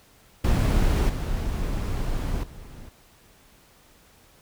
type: noise with level steps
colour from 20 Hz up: brown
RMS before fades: -20 / -27 / -41 dBFS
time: 0.44-2.89 s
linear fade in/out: 5 ms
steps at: 1.09 / 2.43 s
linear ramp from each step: 5 ms
effects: pink hiss -56 dBFS RMS until 4.41 s